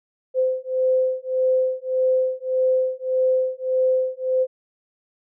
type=beating tone pair; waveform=sine; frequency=515 / 516.7 Hz; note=C5 / C5; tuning=-28 / -22 cents; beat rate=1.7 Hz; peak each=-21 dBFS; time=0.34-4.47 s; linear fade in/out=50 ms; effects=none